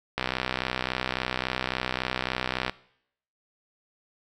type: click train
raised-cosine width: 0.3 ms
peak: -10 dBFS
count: 161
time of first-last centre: 0.18-2.696 s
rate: 63.6 Hz
effects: noise-tail reverb RT60 0.7 s tail -20 dB re dry